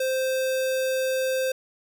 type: tone with notch filter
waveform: square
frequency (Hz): 522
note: C5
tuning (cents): -4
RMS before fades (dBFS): -25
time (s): 0-1.52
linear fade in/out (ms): 5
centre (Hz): 1100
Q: 1.9
effects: none